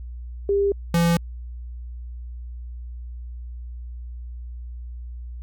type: tone pair in turn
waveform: sine / square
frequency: 400 / 169.69 Hz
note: G4 / F3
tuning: +35 / -50 cents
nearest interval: octave + minor third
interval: 1485 cents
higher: first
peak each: -17 dBFS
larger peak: neither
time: 0.49-0.72 / 0.94-1.17 s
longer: neither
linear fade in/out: 2 ms
effects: added 60 Hz sine -32 dBFS peak until 5.42 s